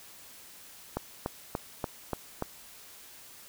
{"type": "click train", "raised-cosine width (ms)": 1, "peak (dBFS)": -16, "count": 6, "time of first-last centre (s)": [0.97, 2.423], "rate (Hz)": 3.44, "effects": ["white hiss -51 dBFS RMS until 3.48 s"]}